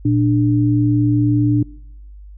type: tone pair together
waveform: sine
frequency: 117.4 / 295.8 Hz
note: A#2 / D4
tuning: +13 / +13 cents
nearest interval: octave + major third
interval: 1600 cents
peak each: -15 dBFS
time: 0.05-1.63 s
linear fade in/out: 5 ms
effects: noise-tail reverb RT60 0.8 s tail -23 dB re dry + added 50 Hz sine -35 dBFS peak until 2.37 s